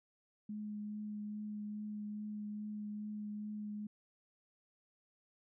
sine tone with vibrato, 210 Hz, G#3, 19 cents sharp, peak -40 dBFS, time 0.49-3.87 s, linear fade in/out 5 ms, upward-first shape triangle, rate 2.4 Hz, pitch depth 13 cents each way, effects none

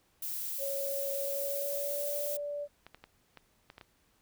violet noise, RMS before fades -37 dBFS, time 0.22-2.37 s, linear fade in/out 5 ms
sine tone with pitch glide, 554.4 to 581.3 Hz, C#5 to D5, 0 to -18 cents, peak -34 dBFS, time 0.58-2.68 s, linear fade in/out 50 ms, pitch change +82 cents, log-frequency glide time 1.14-2.28 s
clicks, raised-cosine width 0.3 ms, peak -32 dBFS, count 7, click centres 2.866 / 2.946 / 3.04 / 3.373 / 3.701 / 3.781 / 3.812 s
effects pink hiss -70 dBFS RMS until 4.21 s

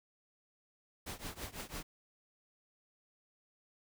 pink noise with tremolo, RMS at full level -41 dBFS, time 1.06-1.83 s, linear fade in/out 10 ms, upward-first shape triangle, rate 6 Hz, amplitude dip 95%, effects none

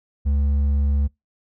sine tone with hard clipping, 71 Hz, C#2, 42 cents sharp, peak -18 dBFS, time 0.25-1.08 s, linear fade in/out 20 ms, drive 4 dB, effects noise-tail reverb RT60 0.2 s tail -26 dB re dry

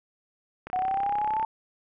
click train, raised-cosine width 0.5 ms, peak -22 dBFS, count 26, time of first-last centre 0.67-1.428 s, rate 33 Hz
sine linear sweep, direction up, 730 to 891 Hz, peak -24 dBFS, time 0.73-1.45 s, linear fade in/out 2 ms
effects none

